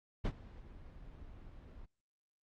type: noise with ADSR envelope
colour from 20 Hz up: brown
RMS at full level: -30 dBFS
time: 0.24-1.86 s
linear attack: 17 ms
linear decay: 59 ms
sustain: -22 dB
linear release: 15 ms
effects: low-pass 4000 Hz 12 dB/octave + Opus 48 kbps